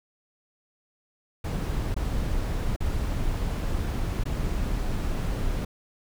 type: noise with dropouts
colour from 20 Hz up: brown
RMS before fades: -27 dBFS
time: 1.44-5.65 s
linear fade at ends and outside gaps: 5 ms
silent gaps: 1.944-1.964 / 2.763-2.804 / 4.238-4.254 s
effects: none